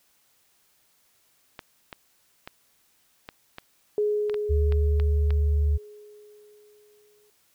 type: clicks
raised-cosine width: 0.3 ms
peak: -21 dBFS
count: 10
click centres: 1.592 / 1.928 / 2.475 / 3.289 / 3.584 / 4.297 / 4.343 / 4.723 / 4.999 / 5.306 s
type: tone with exponential decay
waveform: sine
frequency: 418.8 Hz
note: G#4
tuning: 15 cents sharp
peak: -20 dBFS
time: 3.98-7.3 s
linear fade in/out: 1 ms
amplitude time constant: 720 ms
type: tone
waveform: sine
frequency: 73.9 Hz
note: D2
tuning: 11 cents sharp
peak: -19 dBFS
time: 4.49-5.78 s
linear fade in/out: 20 ms
effects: white hiss -65 dBFS RMS until 7.54 s